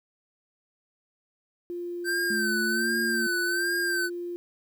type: tone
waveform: sine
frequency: 349.2 Hz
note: F4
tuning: in tune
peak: -31 dBFS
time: 1.7-4.36 s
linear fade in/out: 0 ms
type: tone with vibrato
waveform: square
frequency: 1550 Hz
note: G6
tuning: 20 cents flat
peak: -26 dBFS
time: 2.04-4.1 s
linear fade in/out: 50 ms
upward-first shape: sine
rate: 1.3 Hz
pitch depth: 72 cents each way
type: tone with pitch glide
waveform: sine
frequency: 216.5 to 229.4 Hz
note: A3 to A#3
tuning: -28 to -28 cents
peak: -30 dBFS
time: 2.3-3.27 s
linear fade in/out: 5 ms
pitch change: +100 cents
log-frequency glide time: 2.47-2.83 s
effects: 10-bit